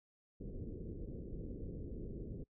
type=low-pass noise; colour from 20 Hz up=pink; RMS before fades=-45 dBFS; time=0.4-2.44 s; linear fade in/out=10 ms; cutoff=480 Hz; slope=48 dB/octave; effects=noise-tail reverb RT60 0.1 s tail -24 dB re dry